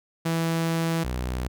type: tone pair in turn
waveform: sawtooth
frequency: 164.81 / 62.38 Hz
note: E3 / B1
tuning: 0 / +18 cents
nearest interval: octave + perfect fourth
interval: 1682 cents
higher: first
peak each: -19 / -23 dBFS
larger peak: first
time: 0.25-1.04 / 1.04-1.48 s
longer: first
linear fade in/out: 10 ms
effects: none